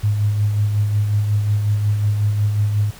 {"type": "tone with tremolo", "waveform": "sine", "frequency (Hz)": 104.2, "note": "G#2", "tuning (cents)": 6, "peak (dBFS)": -13, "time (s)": [0.03, 2.91], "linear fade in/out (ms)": 10, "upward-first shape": "sine", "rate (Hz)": 5.5, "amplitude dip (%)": 40, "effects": ["pink hiss -41 dBFS RMS until 2.99 s"]}